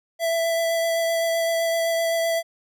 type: tone with vibrato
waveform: square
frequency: 664 Hz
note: E5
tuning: 12 cents sharp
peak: -21 dBFS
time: 0.19-2.43 s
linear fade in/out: 50 ms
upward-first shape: sine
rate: 7.8 Hz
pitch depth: 11 cents each way
effects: none